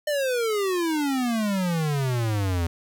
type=exponential sweep; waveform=square; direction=down; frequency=608 to 82.1 Hz; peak=-23 dBFS; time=0.07-2.67 s; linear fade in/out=5 ms; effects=10-bit